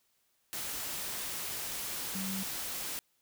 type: tone in noise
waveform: sine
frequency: 191.8 Hz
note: G3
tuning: 37 cents flat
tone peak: -36 dBFS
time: 2.15-2.43 s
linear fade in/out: 0 ms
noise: white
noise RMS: -38 dBFS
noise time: 0.53-2.99 s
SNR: -1 dB
effects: white hiss -74 dBFS RMS until 3.21 s